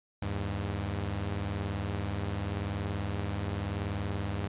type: tone pair together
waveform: sawtooth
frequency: 80.16 / 101 Hz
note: E2 / G#2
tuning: -48 / -48 cents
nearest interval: major third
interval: 400 cents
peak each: -32 / -29 dBFS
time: 0.22-4.48 s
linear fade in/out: 5 ms
effects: resampled to 8000 Hz